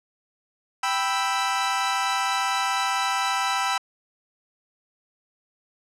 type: chord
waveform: sawtooth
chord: E minor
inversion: first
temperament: equal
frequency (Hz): 784 / 987.8 / 1318.5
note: G5 / B5 / E6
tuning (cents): 0 / 0 / 0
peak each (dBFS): -23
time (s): 0.83-3.78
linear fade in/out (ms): 5
effects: low-pass 8000 Hz 12 dB/octave